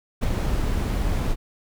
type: noise with ADSR envelope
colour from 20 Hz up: brown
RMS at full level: -19 dBFS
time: 0.21-1.36 s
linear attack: 26 ms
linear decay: 12 ms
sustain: -4 dB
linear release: 46 ms
effects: none